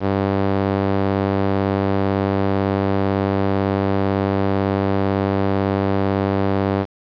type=tone with band-pass filter; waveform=sawtooth; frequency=98 Hz; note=G2; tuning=in tune; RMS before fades=-19 dBFS; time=0-6.86 s; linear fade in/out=50 ms; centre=480 Hz; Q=0.66; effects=resampled to 11025 Hz + 7-bit